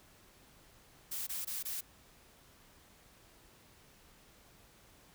blue noise bursts, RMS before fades -39 dBFS, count 4, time 1.11-1.81 s, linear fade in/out 10 ms, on 160 ms, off 20 ms, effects pink hiss -62 dBFS RMS until 5.14 s

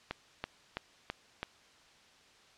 click train, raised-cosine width 0.3 ms, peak -19 dBFS, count 5, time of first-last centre 0.11-1.43 s, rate 3.03 Hz, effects white hiss -61 dBFS RMS until 2.57 s + low-pass 5000 Hz 12 dB/octave

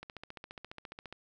click train, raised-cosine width 0.3 ms, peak -28 dBFS, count 17, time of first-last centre 0.03-1.126 s, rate 14.6 Hz, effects none

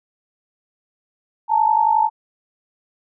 sine tone pair together, 860.8 / 912 Hz, A5 / A#5, -38 / -38 cents, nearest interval minor second, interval 100 cents, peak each -16 dBFS, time 1.48-2.1 s, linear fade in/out 50 ms, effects none

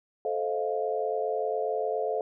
sine chord, F dominant seventh, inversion first, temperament just, 436.5 / 523.8 / 628.6 / 698.5 Hz, A4 / C5 / Eb5 / F5, -14 / +2 / +18 / 0 cents, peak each -30 / -33 / -34 / -32 dBFS, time 0.25-2.21 s, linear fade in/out 2 ms, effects none

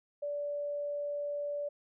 sine tone, 580 Hz, D5, 22 cents flat, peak -33 dBFS, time 0.22-1.69 s, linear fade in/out 10 ms, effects none

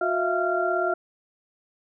sine tone cluster, 362 / 652 / 689 / 1382 Hz, F#4 / E5 / F5 / F6, -38 / -19 / -24 / -19 cents, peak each -27 dBFS, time 0.01-0.94 s, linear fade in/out 5 ms, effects none

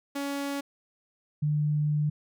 sawtooth / sine tone pair in turn, 280.9 / 149.53 Hz, C#4 / D3, +23 / +32 cents, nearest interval major seventh, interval 1091 cents, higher first, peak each -26 / -23 dBFS, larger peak second, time 0.15-0.61 / 1.42-2.1 s, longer second, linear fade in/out 10 ms, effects none

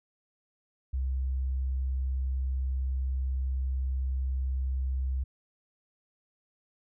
sine tone, 65.41 Hz, C2, in tune, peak -27 dBFS, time 0.93-5.24 s, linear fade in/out 10 ms, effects none

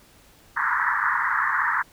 white band-pass noise, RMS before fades -23 dBFS, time 0.56-1.83 s, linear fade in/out 20 ms, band 900 to 1900 Hz, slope 96 dB/octave, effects pink hiss -54 dBFS RMS until 1.92 s

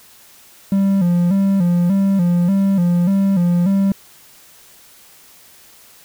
triangle tone with vibrato, 185 Hz, F#3, in tune, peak -10 dBFS, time 0.72-3.92 s, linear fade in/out 2 ms, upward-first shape square, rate 1.7 Hz, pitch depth 100 cents each way, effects white hiss -46 dBFS RMS until 6.04 s

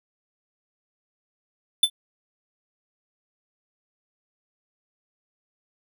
square tone with exponential decay, 3520 Hz, A7, in tune, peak -11 dBFS, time 1.83-1.9 s, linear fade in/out 5 ms, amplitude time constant 15 ms, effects none

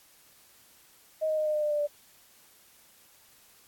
sine tone with pitch steps, 628 / 621.9 / 615.8 / 609.8 / 603.8 / 597.9 / 592.1 / 586.3 Hz, D#5 / D#5 / D#5 / D#5 / D5 / D5 / D5 / D5, +16 / -1 / -18 / -35 / +48 / +31 / +14 / -3 cents, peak -25 dBFS, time 1.21-1.874 s, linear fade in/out 20 ms, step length 83 ms, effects white hiss -59 dBFS RMS until 3.67 s + AAC 64 kbps

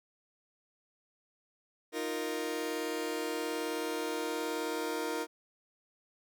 sawtooth chord, Eb suspended second, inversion none, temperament just, 311.1 / 350 / 466.7 Hz, Eb4 / F4 / Bb4, 0 / +4 / +2 cents, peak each -34 / -35 / -32 dBFS, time 1.92-5.27 s, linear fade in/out 50 ms, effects none

